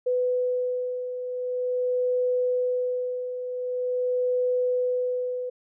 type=beating tone pair; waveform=sine; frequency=498.7 / 499.15 Hz; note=B4 / B4; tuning=+17 / +18 cents; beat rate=0.45 Hz; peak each=-31 / -24 dBFS; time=0.06-5.5 s; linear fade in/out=10 ms; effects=none